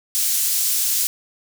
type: high-pass noise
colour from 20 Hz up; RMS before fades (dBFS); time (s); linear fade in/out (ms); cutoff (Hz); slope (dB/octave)
pink; -20; 0.15-1.07; 0; 6700; 12
effects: none